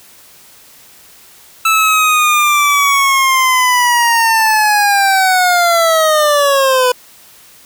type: linear sweep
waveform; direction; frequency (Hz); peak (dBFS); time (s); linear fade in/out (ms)
25% pulse; down; 1319 to 493.9; -5; 1.65-6.92; 5
effects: white hiss -42 dBFS RMS until 7.65 s